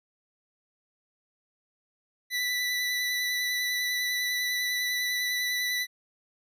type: tone with vibrato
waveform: 25% pulse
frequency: 1978 Hz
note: B6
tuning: 2 cents sharp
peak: -23 dBFS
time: 2.3-5.87 s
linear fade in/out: 50 ms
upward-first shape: sine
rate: 10 Hz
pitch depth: 13 cents each way
effects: none